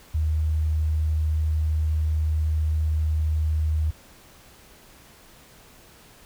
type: tone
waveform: sine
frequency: 77.78 Hz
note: D#2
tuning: in tune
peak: -20 dBFS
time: 0.14-3.91 s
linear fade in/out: 10 ms
effects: pink hiss -51 dBFS RMS until 6.25 s